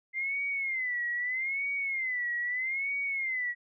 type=tone with vibrato; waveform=sine; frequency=2076 Hz; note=C7; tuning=14 cents flat; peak=-29 dBFS; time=0.13-3.55 s; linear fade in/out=50 ms; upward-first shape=sine; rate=0.79 Hz; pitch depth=140 cents each way; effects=none